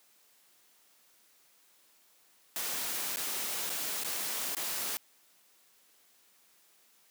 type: noise with dropouts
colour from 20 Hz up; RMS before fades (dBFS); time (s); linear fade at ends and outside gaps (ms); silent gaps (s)
white; -35; 2.56-4.97; 0; 3.16-3.17 / 3.695-3.701 / 4.035-4.047 / 4.549-4.568
effects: white hiss -65 dBFS RMS until 7.1 s + high-pass 200 Hz 12 dB/octave